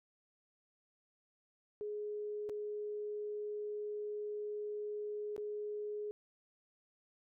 sine tone with dropouts, 418.6 Hz, G#4, 14 cents sharp, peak -38 dBFS, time 1.81-6.11 s, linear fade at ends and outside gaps 0 ms, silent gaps 2.491-2.496 / 5.364-5.379 s, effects none

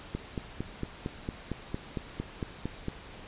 click train, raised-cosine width 3 ms, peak -19 dBFS, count 13, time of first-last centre 0.15-2.883 s, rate 4.39 Hz, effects pink hiss -47 dBFS RMS until 3.27 s + resampled to 8000 Hz

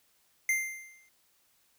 square tone with exponential decay, 2093 Hz, C7, in tune, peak -24 dBFS, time 0.49-1.09 s, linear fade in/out 2 ms, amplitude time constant 130 ms, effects white hiss -69 dBFS RMS until 1.78 s

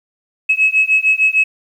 sine beating tone pair, 2571 / 2577.6 Hz, E7 / E7, -44 / -39 cents, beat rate 6.6 Hz, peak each -13 dBFS, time 0.49-1.44 s, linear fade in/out 10 ms, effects tanh soft clip ceiling -3 dBFS + 8-bit

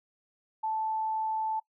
sine tone, 877 Hz, A5, 6 cents flat, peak -28 dBFS, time 0.63-1.6 s, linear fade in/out 10 ms, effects noise-tail reverb RT60 0.1 s tail -21 dB re dry

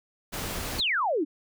pink noise, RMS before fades -33 dBFS, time 0.32-0.81 s, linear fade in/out 20 ms
sine exponential sweep, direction down, 4659 to 270.8 Hz, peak -23 dBFS, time 0.78-1.25 s, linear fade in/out 20 ms
effects none

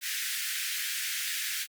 pink high-pass noise, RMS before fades -33 dBFS, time 0.01-1.67 s, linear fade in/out 50 ms, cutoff 1600 Hz, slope 48 dB/octave, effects Opus 48 kbps

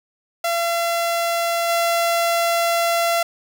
sawtooth tone with level steps, 680 Hz, F5, 46 cents flat, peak -15 / -13 dBFS, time 0.44-3.23 s, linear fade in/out 5 ms, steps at 1.68 s, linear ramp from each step 20 ms, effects none

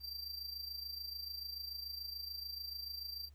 square tone with amplitude modulation, 4699 Hz, D8, in tune, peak -40 dBFS, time 0-3.3 s, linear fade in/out 50 ms, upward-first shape sine, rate 26.9 Hz, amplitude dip 65%, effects added 72 Hz sine -56 dBFS peak until 3.34 s + pink hiss -75 dBFS RMS until 3.34 s

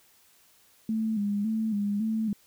sine tone with vibrato, 212.1 Hz, G#3, 37 cents sharp, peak -25 dBFS, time 0.89-2.33 s, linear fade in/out 2 ms, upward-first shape square, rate 1.8 Hz, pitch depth 69 cents each way, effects white hiss -61 dBFS RMS until 2.46 s

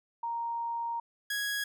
sine / sawtooth tone pair in turn, 932.3 / 1661.2 Hz, A#5 / G#6, 0 / 0 cents, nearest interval minor seventh, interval 1000 cents, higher second, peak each -31 / -27 dBFS, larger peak second, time 0.23-1 / 1.3-1.64 s, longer first, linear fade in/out 5 ms, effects none

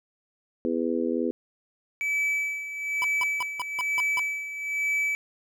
harmonic tone, 82.8 Hz, E2, 8 cents sharp, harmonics 3 / 4 / 5 / 6, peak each -28 / -29 / -30 / -31 dBFS, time 0.65-1.31 s, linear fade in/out 0 ms
triangle tone with tremolo, 2300 Hz, D7, 37 cents flat, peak -21 dBFS, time 2.01-5.15 s, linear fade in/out 0 ms, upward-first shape sine, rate 1.1 Hz, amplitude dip 70%
square tone bursts, 993 Hz, B5, 9 cents sharp, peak -28 dBFS, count 7, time 3.02-4.194 s, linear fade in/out 0 ms, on 22 ms, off 170 ms
effects none

